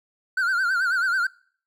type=tone with vibrato; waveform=triangle; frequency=1469 Hz; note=F#6; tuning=13 cents flat; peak=-18 dBFS; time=0.37-1.27 s; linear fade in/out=5 ms; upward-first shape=sine; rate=9.2 Hz; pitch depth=110 cents each way; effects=noise-tail reverb RT60 0.5 s tail -23 dB re dry